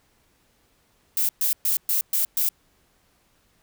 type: noise bursts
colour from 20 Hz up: violet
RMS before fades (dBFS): -22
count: 6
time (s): 1.17-2.49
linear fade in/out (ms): 2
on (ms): 120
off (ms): 120
effects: pink hiss -64 dBFS RMS until 3.62 s